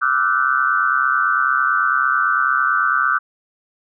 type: tone cluster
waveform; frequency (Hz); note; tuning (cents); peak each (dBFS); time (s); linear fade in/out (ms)
sine; 1174 / 1307 / 1442 / 1531; D6 / E6 / F#6 / G6; -1 / -15 / -45 / -41; -20; 0.01-3.19; 20
effects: none